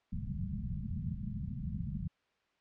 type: low-pass noise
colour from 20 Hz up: white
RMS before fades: -38 dBFS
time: 0.12-2.08 s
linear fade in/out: 10 ms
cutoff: 220 Hz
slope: 96 dB/octave
effects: white hiss -75 dBFS RMS until 2.6 s + low-pass 3000 Hz 12 dB/octave